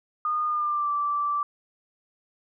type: tone with pitch glide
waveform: sine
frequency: 1223 to 1166.4 Hz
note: D#6 to D6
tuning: -30 to -12 cents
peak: -23 dBFS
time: 0.25-1.43 s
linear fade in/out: 2 ms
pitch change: -82 cents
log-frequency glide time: 0.46-0.91 s
effects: none